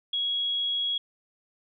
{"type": "tone", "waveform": "sine", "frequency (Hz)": 3322, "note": "G#7", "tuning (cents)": 0, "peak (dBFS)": -25, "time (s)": [0.13, 0.98], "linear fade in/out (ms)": 5, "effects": []}